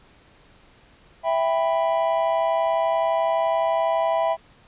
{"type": "chord", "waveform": "triangle", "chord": "E minor", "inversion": "none", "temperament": "just", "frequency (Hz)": [659.3, 791.1, 988.9], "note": ["E5", "G5", "B5"], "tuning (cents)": [0, 16, 2], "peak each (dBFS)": [-19, -24, -24], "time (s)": [1.23, 4.37], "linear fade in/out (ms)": 50, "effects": ["pink hiss -54 dBFS RMS until 4.67 s", "resampled to 8000 Hz"]}